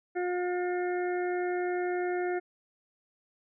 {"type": "harmonic tone", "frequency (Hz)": 357.7, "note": "F4", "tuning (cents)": 41, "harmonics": [1, 2, 4, 5, 6], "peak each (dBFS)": [-29, -35, -41, -43, -45], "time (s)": [0.15, 2.4], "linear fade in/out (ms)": 20, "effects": []}